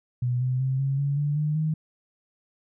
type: tone with pitch steps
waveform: sine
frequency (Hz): 123.47 / 127.68 / 132.03 / 136.52 / 141.18 / 145.99 / 150.96 / 156.1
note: B2 / C3 / C3 / C#3 / C#3 / D3 / D3 / D#3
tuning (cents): 0 / -42 / +16 / -26 / +32 / -10 / +48 / +6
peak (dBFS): -22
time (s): 0.22-1.74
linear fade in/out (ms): 5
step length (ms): 190
effects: none